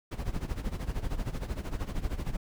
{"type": "noise with tremolo", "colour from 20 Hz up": "brown", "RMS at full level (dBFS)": -30, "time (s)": [0.11, 2.37], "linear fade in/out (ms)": 10, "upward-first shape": "sine", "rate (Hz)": 13, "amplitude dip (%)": 80, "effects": []}